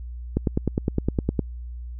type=click train; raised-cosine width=3 ms; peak=-8 dBFS; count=11; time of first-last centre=0.37-1.392 s; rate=9.78 Hz; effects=added 60 Hz sine -32 dBFS peak until 1.99 s